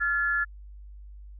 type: tone pair together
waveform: sine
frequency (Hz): 1389 / 1714.5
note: F6 / A6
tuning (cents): -10 / -45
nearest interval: major third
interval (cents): 365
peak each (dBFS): -27 / -25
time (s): 0-0.45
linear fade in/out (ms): 20
effects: added 50 Hz sine -42 dBFS peak until 1.39 s